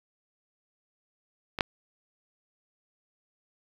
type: clicks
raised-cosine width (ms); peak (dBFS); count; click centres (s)
0.3; -16 / -6; 2; 1.588 / 1.608
effects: 7-bit